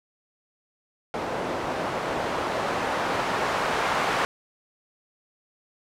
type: noise with low-pass filter sweep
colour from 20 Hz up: blue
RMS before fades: -27 dBFS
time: 1.14-4.25 s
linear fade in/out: 0 ms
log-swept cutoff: 600 to 1100 Hz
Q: 0.91
effects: none